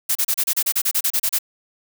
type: noise bursts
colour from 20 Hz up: blue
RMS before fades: -19 dBFS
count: 14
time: 0.09-1.388 s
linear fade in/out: 10 ms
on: 63 ms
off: 32 ms
effects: none